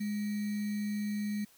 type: tone with sample-and-hold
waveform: sine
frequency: 207.7 Hz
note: G#3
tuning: in tune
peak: -31 dBFS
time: 0-1.45 s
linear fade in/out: 10 ms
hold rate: 2100 Hz
effects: white hiss -62 dBFS RMS until 1.57 s